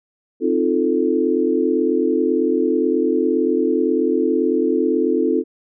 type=chord; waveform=sine; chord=F dominant seventh; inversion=second; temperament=equal; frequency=261.6 / 311.1 / 349.2 / 440 Hz; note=C4 / Eb4 / F4 / A4; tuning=0 / 0 / 0 / 0 cents; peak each=-21 / -21 / -20 / -20 dBFS; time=0.4-5.44 s; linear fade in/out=50 ms; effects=none